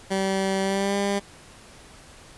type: tone with pitch glide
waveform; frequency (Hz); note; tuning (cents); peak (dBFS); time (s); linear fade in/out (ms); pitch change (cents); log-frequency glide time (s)
15% pulse; 192.9 to 200.2; G3 to G3; -28 to +37; -16; 0.1-1.2; 20; +65; 0.62-0.96
effects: pink hiss -48 dBFS RMS until 2.37 s + resampled to 24000 Hz